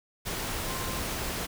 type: tone in noise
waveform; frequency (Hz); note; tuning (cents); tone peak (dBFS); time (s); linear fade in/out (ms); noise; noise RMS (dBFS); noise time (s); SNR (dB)
sine; 1046.5; C6; 0; -40; 0.65-1.01; 20; pink; -33; 0.25-1.47; -10
effects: none